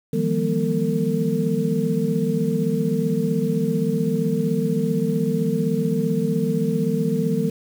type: tone cluster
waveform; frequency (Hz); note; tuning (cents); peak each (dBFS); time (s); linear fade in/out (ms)
sine; 158.1 / 173.8 / 201.4 / 238.8 / 452.4; D#3 / F3 / G3 / A#3 / A4; +28 / -8 / +47 / +42 / +48; -25; 0.13-7.5; 5
effects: 7-bit